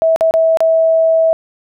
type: tone with dropouts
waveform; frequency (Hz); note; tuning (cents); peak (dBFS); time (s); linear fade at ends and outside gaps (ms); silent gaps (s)
sine; 650; E5; -24; -8; 0.02-1.33; 0; 0.161-0.209 / 0.31-0.339 / 0.572-0.605
effects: none